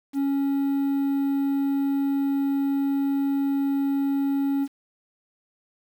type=tone with quantisation; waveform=triangle; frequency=277.2 Hz; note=C#4; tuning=in tune; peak=-19 dBFS; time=0.13-4.68 s; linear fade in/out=50 ms; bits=8; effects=none